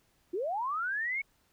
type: linear sweep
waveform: sine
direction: up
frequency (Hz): 324.2 to 2241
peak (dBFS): -30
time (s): 0.33-1.22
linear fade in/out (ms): 10
effects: pink hiss -70 dBFS RMS until 1.52 s